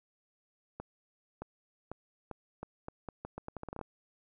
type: accelerating click train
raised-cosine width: 1 ms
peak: -26 dBFS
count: 17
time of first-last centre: 0.8-3.813 s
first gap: 620 ms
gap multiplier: 0.8
effects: none